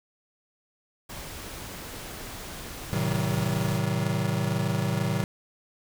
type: noise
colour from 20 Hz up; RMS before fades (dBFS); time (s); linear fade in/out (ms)
pink; -39; 1.09-3.79; 10
type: chord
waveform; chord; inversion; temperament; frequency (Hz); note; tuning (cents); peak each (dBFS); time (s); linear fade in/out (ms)
square; A diminished seventh; none; just; 110 / 132 / 158.4 / 190.08; A2 / C3 / Eb3 / Gb3; 0 / +16 / +31 / +47; -31; 2.93-5.24; 0
effects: none